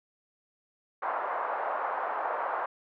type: band-pass noise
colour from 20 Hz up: pink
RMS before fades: -32 dBFS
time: 1.02-2.66 s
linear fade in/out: 5 ms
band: 630 to 1300 Hz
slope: 24 dB/octave
effects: none